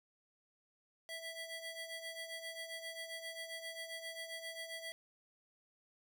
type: ring-modulated tone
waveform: 20% pulse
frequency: 1318.5 Hz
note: E6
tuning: in tune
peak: -36 dBFS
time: 1.09-4.92 s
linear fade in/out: 0 ms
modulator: 663 Hz
effects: none